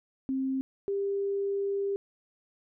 sine tone pair in turn, 265.4 / 397.7 Hz, C4 / G4, +25 / +25 cents, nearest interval perfect fifth, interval 700 cents, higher second, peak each -27 dBFS, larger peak neither, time 0.29-0.61 / 0.88-1.96 s, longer second, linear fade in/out 0 ms, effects none

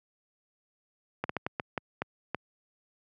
slowing click train, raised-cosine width 0.5 ms, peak -15 dBFS, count 8, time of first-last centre 1.24-2.347 s, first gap 54 ms, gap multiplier 1.35, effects high-pass 100 Hz 12 dB/octave

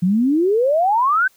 sine exponential sweep, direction up, 171.1 to 1578 Hz, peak -13 dBFS, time 0.02-1.28 s, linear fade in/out 10 ms, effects white hiss -56 dBFS RMS until 1.36 s

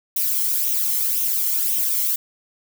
violet noise with flanger, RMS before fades -21 dBFS, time 0.16-2.16 s, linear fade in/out 5 ms, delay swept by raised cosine 0.32 to 0.97 ms, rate 1.9 Hz, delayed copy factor +0.55, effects none

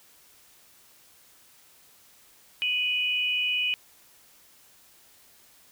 sine tone pair together, 2489 / 2946 Hz, D#7 / F#7, 0 / -8 cents, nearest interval minor third, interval 292 cents, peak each -26 / -27 dBFS, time 2.62-3.74 s, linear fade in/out 0 ms, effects white hiss -57 dBFS RMS until 5.71 s

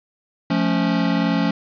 square chord, F augmented, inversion none, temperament equal with one note detuned, 174.61 / 217.6 / 277.2 Hz, F3 / A3 / C#4, 0 / -19 / 0 cents, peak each -22 / -23 / -22 dBFS, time 0.5-1.51 s, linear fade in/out 5 ms, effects resampled to 11025 Hz + 7-bit

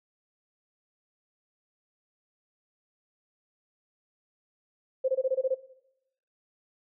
sine tone bursts, 523.3 Hz, C5, in tune, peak -22 dBFS, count 8, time 5.04-5.546 s, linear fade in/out 10 ms, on 44 ms, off 22 ms, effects noise-tail reverb RT60 0.8 s tail -17 dB re dry

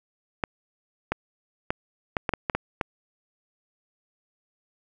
clicks, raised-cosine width 0.5 ms, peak -9 dBFS, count 9, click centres 0.438 / 1.12 / 1.705 / 2.168 / 2.292 / 2.337 / 2.498 / 2.55 / 2.812 s, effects none

